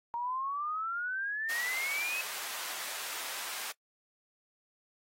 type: exponential sweep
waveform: sine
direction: up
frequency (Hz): 932.3 to 2590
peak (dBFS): -32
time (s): 0.14-2.21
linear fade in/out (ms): 0
type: high-pass noise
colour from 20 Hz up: pink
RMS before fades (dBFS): -40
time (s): 1.49-3.72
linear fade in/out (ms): 10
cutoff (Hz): 1000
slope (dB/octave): 12
effects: noise-tail reverb RT60 0.1 s tail -24 dB re dry + AAC 48 kbps